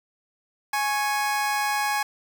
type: tone pair together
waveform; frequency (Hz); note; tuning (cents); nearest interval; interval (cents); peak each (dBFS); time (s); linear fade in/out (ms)
25% pulse; 833.9 / 1100; G#5 / C#6; +7 / -14; perfect fourth; 479; -20 / -26; 0.73-2.03; 5
effects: 8-bit